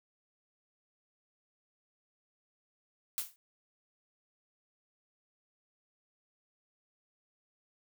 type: noise with exponential decay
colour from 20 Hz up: blue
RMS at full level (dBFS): -31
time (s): 3.18-3.36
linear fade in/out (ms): 0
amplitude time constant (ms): 38
effects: none